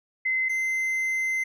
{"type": "tone pair in turn", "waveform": ["sine", "triangle"], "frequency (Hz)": [2056, 2068], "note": ["C7", "C7"], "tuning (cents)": [-31, -21], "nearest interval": "unison", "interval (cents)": 10, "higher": "second", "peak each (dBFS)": -22, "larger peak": "neither", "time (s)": [[0.25, 0.49], [0.49, 1.44]], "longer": "second", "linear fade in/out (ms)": 10, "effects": []}